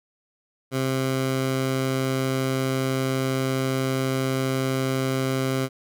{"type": "tone", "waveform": "15% pulse", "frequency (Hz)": 132.2, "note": "C3", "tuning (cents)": 18, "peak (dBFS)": -16, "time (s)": [0.71, 5.69], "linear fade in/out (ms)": 50, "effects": []}